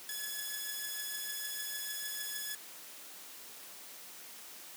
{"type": "beating tone pair", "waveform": "5% pulse", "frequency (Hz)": [1700, 1706.6], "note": ["G#6", "G#6"], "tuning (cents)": [40, 47], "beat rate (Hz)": 6.6, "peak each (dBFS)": [-28, -33], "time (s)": [0.09, 2.55], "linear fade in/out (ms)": 2, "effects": ["white hiss -50 dBFS RMS until 4.76 s", "high-pass 200 Hz 12 dB/octave"]}